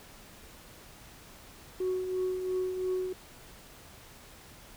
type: tone with tremolo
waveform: sine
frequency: 370 Hz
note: F#4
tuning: in tune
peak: -25 dBFS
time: 1.8-3.13 s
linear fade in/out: 5 ms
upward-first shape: triangle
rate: 2.9 Hz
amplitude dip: 60%
effects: tanh soft clip ceiling -25 dBFS + pink hiss -52 dBFS RMS until 4.76 s